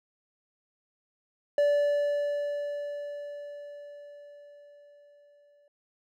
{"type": "tone with exponential decay", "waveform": "triangle", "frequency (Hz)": 580, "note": "D5", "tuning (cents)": -22, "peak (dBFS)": -18, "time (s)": [1.58, 5.68], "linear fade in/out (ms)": 2, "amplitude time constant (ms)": 890, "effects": []}